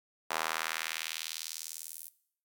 sawtooth tone with high-pass filter sweep, 80 Hz, D#2, 49 cents sharp, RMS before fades -38 dBFS, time 0.3-2.09 s, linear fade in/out 10 ms, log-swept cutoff 850 to 12000 Hz, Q 1.2, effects noise-tail reverb RT60 0.6 s tail -18 dB re dry

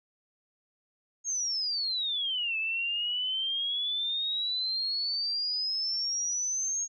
sine exponential two-way sweep, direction down then up, 6600 to 2605 to 6600 Hz, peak -28 dBFS, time 1.24-6.88 s, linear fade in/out 50 ms, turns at 2.57 s, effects none

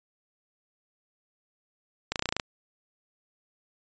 clicks, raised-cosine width 0.2 ms, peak -10 dBFS, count 9, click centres 2.12 / 2.158 / 2.194 / 2.224 / 2.257 / 2.29 / 2.325 / 2.366 / 2.398 s, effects resampled to 16000 Hz

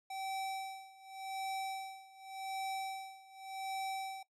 square tone with tremolo, 771 Hz, G5, 29 cents flat, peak -37 dBFS, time 0.1-4.23 s, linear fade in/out 5 ms, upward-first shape sine, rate 0.87 Hz, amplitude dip 90%, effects noise-tail reverb RT60 0.1 s tail -17 dB re dry + low-pass 12000 Hz 12 dB/octave

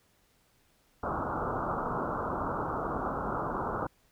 white low-pass noise, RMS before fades -33 dBFS, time 1.03-3.87 s, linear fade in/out 5 ms, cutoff 1400 Hz, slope 96 dB/octave, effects pink hiss -68 dBFS RMS until 4.11 s

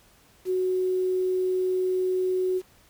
sine tone with quantisation, 370 Hz, F#4, in tune, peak -22 dBFS, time 0.45-2.62 s, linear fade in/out 50 ms, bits 8, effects pink hiss -58 dBFS RMS until 2.89 s

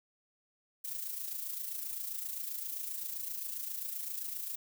violet noise with amplitude modulation, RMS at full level -37 dBFS, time 0.84-4.56 s, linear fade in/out 10 ms, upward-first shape sine, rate 27.6 Hz, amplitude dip 55%, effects none

